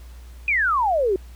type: exponential sweep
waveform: sine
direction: down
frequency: 2514 to 359.6 Hz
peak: -17 dBFS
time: 0.48-1.16 s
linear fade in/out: 2 ms
effects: added 60 Hz sine -38 dBFS peak until 1.35 s + pink hiss -53 dBFS RMS until 1.35 s